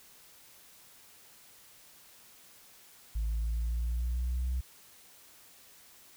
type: linear sweep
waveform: sine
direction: up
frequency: 53.9 to 63.7 Hz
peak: -27 dBFS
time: 3.15-4.61 s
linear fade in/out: 10 ms
effects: tanh soft clip ceiling -27 dBFS + white hiss -57 dBFS RMS until 6.16 s